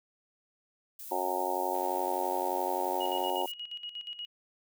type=noise; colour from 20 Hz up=violet; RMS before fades=-44 dBFS; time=0.99-3.52 s; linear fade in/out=5 ms
type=harmonic tone; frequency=91.6 Hz; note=F#2; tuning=17 cents flat; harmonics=3 / 4 / 5 / 6 / 7 / 8 / 9 / 10; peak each=-45 / -36 / -45 / -37 / -40 / -36 / -36 / -34 dBFS; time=1.11-3.46 s; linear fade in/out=5 ms
type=click train; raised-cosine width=0.2 ms; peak=-35 dBFS; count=128; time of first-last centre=1.75-3.299 s; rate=82 Hz
type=tone with tremolo; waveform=sine; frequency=2895 Hz; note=F#7; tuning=38 cents flat; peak=-36 dBFS; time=3-4.26 s; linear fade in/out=10 ms; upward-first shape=square; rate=8.4 Hz; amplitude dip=70%
effects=none